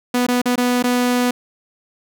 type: tone with dropouts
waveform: sawtooth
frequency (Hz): 246.5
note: B3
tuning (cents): -3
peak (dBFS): -11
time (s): 0.14-1.31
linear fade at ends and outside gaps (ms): 5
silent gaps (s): 0.267-0.284 / 0.417-0.456 / 0.558-0.577 / 0.826-0.839
effects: none